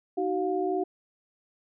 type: tone cluster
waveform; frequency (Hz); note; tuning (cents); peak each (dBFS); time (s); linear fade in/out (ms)
sine; 312.8 / 376.4 / 709; D#4 / F#4 / F5; +9 / +30 / +26; -32 / -27 / -31; 0.17-0.84; 10
effects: none